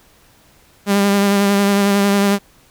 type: tone with vibrato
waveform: sawtooth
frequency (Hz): 200.3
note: G3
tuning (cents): +38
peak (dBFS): -8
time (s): 0.86-2.39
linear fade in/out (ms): 50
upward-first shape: sine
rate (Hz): 11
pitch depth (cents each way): 22
effects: pink hiss -51 dBFS RMS until 2.7 s